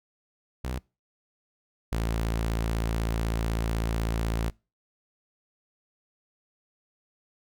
sawtooth tone pair in turn, 62.9 / 56.04 Hz, B1 / A1, +32 / +32 cents, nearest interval major second, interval 200 cents, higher first, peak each -26 / -22 dBFS, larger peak second, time 0.64-0.79 / 1.92-4.5 s, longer second, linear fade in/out 5 ms, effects noise-tail reverb RT60 0.3 s tail -25 dB re dry

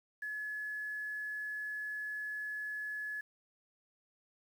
sine tone with quantisation, 1704 Hz, G#6, 44 cents sharp, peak -37 dBFS, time 0.22-3.21 s, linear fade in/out 5 ms, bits 10, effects none

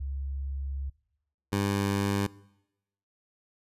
sine / 15% pulse tone pair in turn, 68.5 / 99.81 Hz, C#2 / G2, -20 / +32 cents, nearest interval perfect fifth, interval 652 cents, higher second, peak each -31 / -19 dBFS, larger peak second, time 0-0.9 / 1.52-2.27 s, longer first, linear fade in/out 10 ms, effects noise-tail reverb RT60 0.9 s tail -22 dB re dry + resampled to 32000 Hz

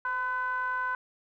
triangle ring-modulated tone, 246.9 Hz, B3, in tune, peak -23 dBFS, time 0.05-0.95 s, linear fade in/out 2 ms, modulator 1260 Hz, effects none

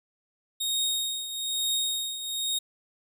sawtooth tone with tremolo, 3729 Hz, A#7, in tune, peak -21 dBFS, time 0.6-2.59 s, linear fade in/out 10 ms, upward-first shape triangle, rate 1.1 Hz, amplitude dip 70%, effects none

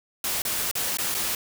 white noise with dropouts, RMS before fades -27 dBFS, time 0.24-1.35 s, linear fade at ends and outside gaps 2 ms, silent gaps 0.42-0.451 / 0.713-0.753 / 0.971-0.985 / 1.144-1.148 s, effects none

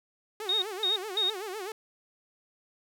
sawtooth tone with vibrato, 400.4 Hz, G4, 37 cents sharp, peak -31 dBFS, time 0.4-1.72 s, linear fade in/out 2 ms, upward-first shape sine, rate 7.9 Hz, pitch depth 180 cents each way
sine tone bursts, 3724 Hz, A#7, 2 cents flat, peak -24 dBFS, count 3, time 0.49-1.3 s, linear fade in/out 2 ms, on 130 ms, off 210 ms
effects none

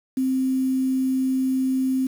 sine tone with quantisation, 261.6 Hz, C4, in tune, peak -19 dBFS, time 0.17-2.07 s, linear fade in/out 5 ms, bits 7, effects none

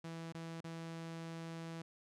sawtooth tone with dropouts, 164.81 Hz, E3, in tune, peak -40 dBFS, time 0.04-1.82 s, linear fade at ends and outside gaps 5 ms, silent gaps 0.324-0.346 / 0.607-0.642 s, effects low-pass 8000 Hz 12 dB/octave

